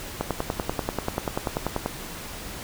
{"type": "click train", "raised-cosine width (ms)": 1, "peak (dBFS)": -10, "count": 18, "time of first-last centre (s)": [0.21, 1.86], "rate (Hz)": 10.3, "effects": ["pink hiss -37 dBFS RMS until 2.63 s"]}